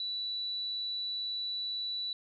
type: tone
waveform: sine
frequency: 3951 Hz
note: B7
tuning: in tune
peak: -33 dBFS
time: 0-2.13 s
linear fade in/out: 2 ms
effects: none